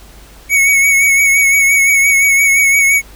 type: tone with vibrato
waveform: square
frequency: 2223 Hz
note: C#7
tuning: 4 cents sharp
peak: -8 dBFS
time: 0.49-3.02 s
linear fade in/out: 50 ms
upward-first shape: triangle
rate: 5.8 Hz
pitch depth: 40 cents each way
effects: added 50 Hz sine -38 dBFS peak until 3.15 s + pink hiss -41 dBFS RMS until 3.15 s